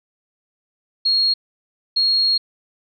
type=tone bursts at uneven times; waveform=sine; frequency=4284 Hz; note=C8; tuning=40 cents sharp; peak=-14 dBFS; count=2; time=1.05-1.34 / 1.96-2.38 s; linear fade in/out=10 ms; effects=none